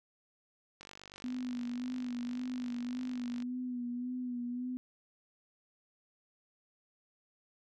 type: click train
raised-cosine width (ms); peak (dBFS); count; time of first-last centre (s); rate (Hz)
0.2; -32; 128; 0.81-3.423; 48.6
type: tone with vibrato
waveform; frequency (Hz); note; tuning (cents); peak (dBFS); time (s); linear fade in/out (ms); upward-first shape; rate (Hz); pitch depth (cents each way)
sine; 246.9; B3; 0; -35; 1.24-4.77; 0; sine; 1.8; 37
effects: none